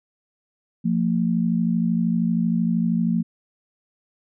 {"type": "tone pair together", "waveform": "sine", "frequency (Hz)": [174.61, 227.5], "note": ["F3", "A#3"], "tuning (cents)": [0, -42], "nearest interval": "perfect fourth", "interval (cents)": 458, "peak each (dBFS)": -21, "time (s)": [0.84, 3.23], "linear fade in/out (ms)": 20, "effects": []}